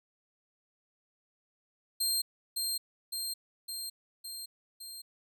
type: tone with echo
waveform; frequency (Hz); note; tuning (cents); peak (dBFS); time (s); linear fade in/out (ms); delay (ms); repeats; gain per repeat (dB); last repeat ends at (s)
20% pulse; 4186; C8; 0; -22; 2-2.22; 10; 560; 5; -3; 5.02
effects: none